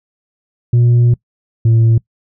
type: tone pair in turn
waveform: sine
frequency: 120 / 113.89 Hz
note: B2 / A#2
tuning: -49 / -40 cents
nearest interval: minor second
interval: 91 cents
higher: first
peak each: -4 dBFS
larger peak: neither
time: 0.73-1.14 / 1.65-1.98 s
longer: first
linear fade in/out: 5 ms
effects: noise-tail reverb RT60 0.1 s tail -24 dB re dry + tanh soft clip ceiling -6 dBFS